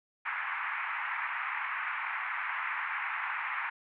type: band-pass noise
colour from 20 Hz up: white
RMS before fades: -35 dBFS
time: 0.25-3.7 s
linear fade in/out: 10 ms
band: 880 to 2300 Hz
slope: 48 dB/octave
effects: none